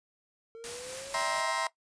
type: exponential sweep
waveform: triangle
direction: up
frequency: 450 to 659.3 Hz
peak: -40 dBFS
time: 0.55-1.58 s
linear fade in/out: 0 ms
type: noise with tremolo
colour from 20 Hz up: white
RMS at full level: -40 dBFS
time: 0.64-1.41 s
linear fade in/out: 0 ms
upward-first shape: sine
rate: 4 Hz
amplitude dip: 25%
type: chord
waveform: 30% pulse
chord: C dominant seventh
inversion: first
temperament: just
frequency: 654.1 / 784.9 / 941.9 / 1046.5 Hz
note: E5 / G5 / Bb5 / C6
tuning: -14 / +2 / +18 / 0 cents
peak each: -32 / -37 / -31 / -31 dBFS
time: 1.14-1.67 s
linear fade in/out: 2 ms
effects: noise-tail reverb RT60 0.1 s tail -17 dB re dry + resampled to 22050 Hz